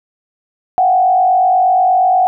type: tone with frequency modulation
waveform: sine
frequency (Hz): 740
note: F#5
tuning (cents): 0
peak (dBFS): -8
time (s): 0.78-2.27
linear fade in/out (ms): 0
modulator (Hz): 48.4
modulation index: 0.67
effects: none